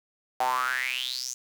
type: tone with high-pass filter sweep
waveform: sawtooth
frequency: 127.3 Hz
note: C3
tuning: 47 cents flat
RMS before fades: -29 dBFS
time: 0.4-1.34 s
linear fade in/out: 5 ms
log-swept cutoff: 740 to 6700 Hz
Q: 8.7
effects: 8-bit